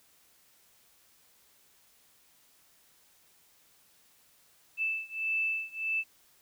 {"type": "beating tone pair", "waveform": "sine", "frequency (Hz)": [2637, 2638.6], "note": ["E7", "E7"], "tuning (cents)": [0, 1], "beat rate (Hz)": 1.6, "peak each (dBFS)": [-32, -33], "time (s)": [4.77, 6.04], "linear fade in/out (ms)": 50, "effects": ["white hiss -64 dBFS RMS until 6.41 s"]}